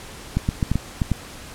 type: clicks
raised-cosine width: 5 ms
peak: -7 dBFS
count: 7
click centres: 0.37 / 0.489 / 0.628 / 0.716 / 0.756 / 1.018 / 1.117 s
effects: pink hiss -39 dBFS RMS until 1.54 s + low-pass 11000 Hz 12 dB/octave